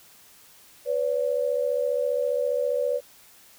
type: tone pair together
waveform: sine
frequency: 496.1 / 571 Hz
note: B4 / D5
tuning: +8 / -49 cents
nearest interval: major second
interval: 243 cents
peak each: -25 dBFS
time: 0.85-3.01 s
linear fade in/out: 50 ms
effects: white hiss -53 dBFS RMS until 3.58 s